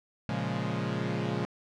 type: chord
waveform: sawtooth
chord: Bb minor seventh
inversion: none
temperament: equal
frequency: 116.54 / 138.59 / 174.61 / 207.7 Hz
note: Bb2 / Db3 / F3 / Ab3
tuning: 0 / 0 / 0 / 0 cents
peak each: -31 dBFS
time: 0.29-1.45 s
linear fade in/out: 0 ms
effects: low-pass 4000 Hz 12 dB/octave